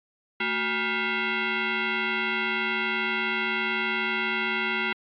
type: tone with frequency modulation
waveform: sine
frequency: 370 Hz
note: F#4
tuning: in tune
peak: -24 dBFS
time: 0.4-4.93 s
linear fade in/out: 5 ms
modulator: 593 Hz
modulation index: 4.6
effects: AAC 48 kbps